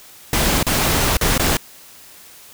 pink noise with dropouts, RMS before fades -17 dBFS, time 0.33-1.57 s, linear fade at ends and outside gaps 2 ms, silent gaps 0.629-0.666 / 1.17-1.211 / 1.379-1.395 s, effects white hiss -43 dBFS RMS until 2.53 s

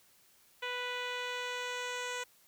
10% pulse tone with low-pass filter sweep, 493.9 Hz, B4, in tune, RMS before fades -38 dBFS, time 0.62-2.24 s, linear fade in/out 10 ms, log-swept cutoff 3300 to 6900 Hz, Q 1.5, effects white hiss -65 dBFS RMS until 2.47 s

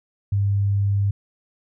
sine tone, 100 Hz, G2, 35 cents sharp, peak -17 dBFS, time 0.32-1.11 s, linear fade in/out 5 ms, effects none

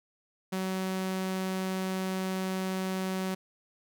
sawtooth tone, 188.2 Hz, F#3, 30 cents sharp, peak -26 dBFS, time 0.52-3.35 s, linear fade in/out 10 ms, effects none

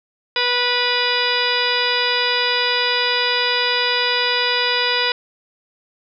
harmonic tone with a mistuned harmonic, 490 Hz, B4, 14 cents flat, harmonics 1 / 2 / 3 / 4 / 5 / 6 / 7 / 8 / 10, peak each -25 / -25 / -25 / -25 / -25 / -25 / -25 / -25 / -25 dBFS, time 0.36-5.12 s, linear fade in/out 2 ms, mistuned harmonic 7, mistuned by +25 cents, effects none

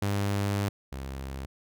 sawtooth tone pair in turn, 100.6 / 67.14 Hz, G2 / C2, +45 / +45 cents, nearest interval perfect fifth, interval 700 cents, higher first, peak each -22 / -31 dBFS, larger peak first, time 0.02-0.69 / 0.92-1.46 s, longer first, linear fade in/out 5 ms, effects none

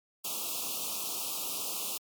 white band-stop noise, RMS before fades -35 dBFS, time 0.24-1.98 s, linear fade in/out 10 ms, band 1300 to 2500 Hz, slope 96 dB/octave, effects high-pass 200 Hz 12 dB/octave + MP3 96 kbps

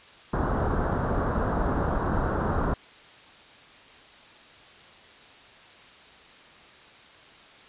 pink low-pass noise, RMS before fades -26 dBFS, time 0.33-2.74 s, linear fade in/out 5 ms, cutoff 1500 Hz, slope 48 dB/octave, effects white hiss -50 dBFS RMS until 7.68 s + resampled to 8000 Hz

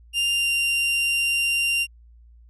40% pulse tone with pitch glide, 2794 to 2776 Hz, F7 to F7, 0 to -11 cents, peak -19 dBFS, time 0.13-1.87 s, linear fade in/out 50 ms, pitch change -11 cents, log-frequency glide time 0.33-0.5 s, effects added 58 Hz sine -47 dBFS peak until 2.49 s + resampled to 24000 Hz

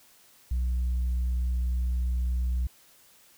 sine tone, 61.74 Hz, B1, in tune, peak -22 dBFS, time 0.51-2.67 s, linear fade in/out 5 ms, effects tanh soft clip ceiling -23 dBFS + white hiss -58 dBFS RMS until 3.37 s

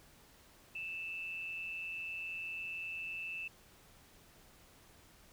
sine tone with amplitude modulation, 2649 Hz, E7, 8 cents sharp, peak -37 dBFS, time 0.75-3.48 s, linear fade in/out 5 ms, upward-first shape sine, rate 172 Hz, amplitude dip 50%, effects pink hiss -62 dBFS RMS until 5.32 s

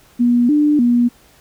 sine tone with pitch steps, 241.2 / 297.1 / 240.6 Hz, B3 / D4 / B3, -41 / +20 / -45 cents, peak -10 dBFS, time 0.19-1.09 s, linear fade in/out 20 ms, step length 300 ms, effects pink hiss -50 dBFS RMS until 1.4 s

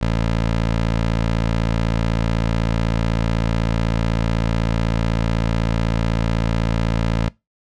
15% pulse tone, 56 Hz, A1, 31 cents sharp, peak -11 dBFS, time 0.01-7.29 s, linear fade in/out 10 ms, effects noise-tail reverb RT60 0.2 s tail -22 dB re dry + low-pass 5000 Hz 12 dB/octave

